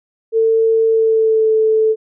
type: tone with pitch glide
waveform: sine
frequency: 448.6 to 438.6 Hz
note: A4 to A4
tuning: +34 to -6 cents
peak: -10 dBFS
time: 0.32-1.96 s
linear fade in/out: 50 ms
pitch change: -40 cents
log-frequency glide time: 0.86-1.52 s
effects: none